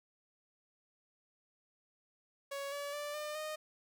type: tone with pitch steps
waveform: sawtooth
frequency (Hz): 558 / 572 / 586.4 / 601.2 / 616.3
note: C#5 / D5 / D5 / D5 / D#5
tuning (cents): +11 / -46 / -3 / +40 / -17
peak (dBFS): -35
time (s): 2.51-3.56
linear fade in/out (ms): 10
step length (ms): 210
effects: none